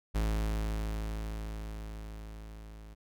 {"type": "tone with level ramp", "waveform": "45% pulse", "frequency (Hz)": 53.6, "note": "A1", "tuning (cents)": -45, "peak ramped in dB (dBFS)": [-27, -47], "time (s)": [0.14, 2.95], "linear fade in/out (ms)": 20, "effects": []}